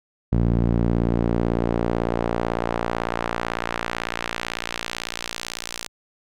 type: tone with band-pass filter sweep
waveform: sawtooth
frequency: 58 Hz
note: A#1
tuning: 8 cents flat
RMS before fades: -24 dBFS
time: 0.32-5.88 s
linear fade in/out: 5 ms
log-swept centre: 160 to 6200 Hz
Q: 0.79
effects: none